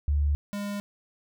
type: tone pair in turn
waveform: sine / square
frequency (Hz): 72.7 / 203.4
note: D2 / G#3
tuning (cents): -17 / -36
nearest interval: octave + tritone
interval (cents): 1781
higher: second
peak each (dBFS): -21 / -31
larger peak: first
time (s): 0.08-0.35 / 0.53-0.8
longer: neither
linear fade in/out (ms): 0
effects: none